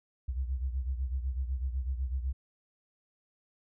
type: beating tone pair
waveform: sine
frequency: 63.5 / 71.5 Hz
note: B1 / D2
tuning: +49 / -46 cents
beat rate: 8 Hz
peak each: -31 / -37 dBFS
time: 0.28-2.33 s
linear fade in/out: 10 ms
effects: none